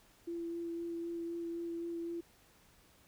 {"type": "tone with vibrato", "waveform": "sine", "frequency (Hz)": 338.1, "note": "E4", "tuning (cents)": 44, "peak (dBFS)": -37, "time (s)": [0.27, 2.21], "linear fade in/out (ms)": 10, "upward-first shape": "sine", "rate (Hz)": 3.9, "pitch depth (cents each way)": 12, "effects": ["pink hiss -65 dBFS RMS until 3.07 s"]}